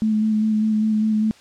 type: tone with vibrato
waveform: sine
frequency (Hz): 216.1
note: A3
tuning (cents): -31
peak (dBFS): -16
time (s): 0.02-1.31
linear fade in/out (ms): 0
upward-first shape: square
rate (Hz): 5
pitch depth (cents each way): 15
effects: white hiss -49 dBFS RMS until 1.4 s + low-pass 6000 Hz 12 dB/octave